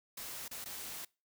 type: noise with dropouts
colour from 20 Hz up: white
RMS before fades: -44 dBFS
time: 0.17-1.05 s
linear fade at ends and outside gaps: 5 ms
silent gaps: 0.481-0.511 / 0.644-0.657 s
effects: noise-tail reverb RT60 0.3 s tail -24 dB re dry